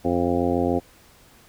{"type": "harmonic tone with a mistuned harmonic", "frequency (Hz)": 87.1, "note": "F2", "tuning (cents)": -4, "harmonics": [1, 2, 3, 4, 5, 6, 7, 8, 9], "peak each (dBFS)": [-30, -31, -24, -26, -28, -27, -38, -29, -33], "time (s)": [0.04, 0.8], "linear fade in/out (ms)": 20, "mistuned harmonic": 9, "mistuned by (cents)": 25, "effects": ["pink hiss -53 dBFS RMS until 1.48 s"]}